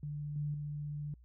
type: tone with level steps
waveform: sine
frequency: 147.5 Hz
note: D3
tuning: 8 cents sharp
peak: -37 / -33 / -37 dBFS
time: 0.03-1.14 s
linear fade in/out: 2 ms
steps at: 0.36 / 0.54 s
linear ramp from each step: 2 ms
effects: added 60 Hz sine -56 dBFS peak until 1.24 s